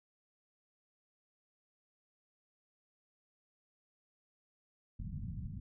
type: low-pass noise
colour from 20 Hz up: white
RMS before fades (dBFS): -42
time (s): 4.99-5.6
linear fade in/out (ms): 10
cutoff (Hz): 200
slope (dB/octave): 48
effects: none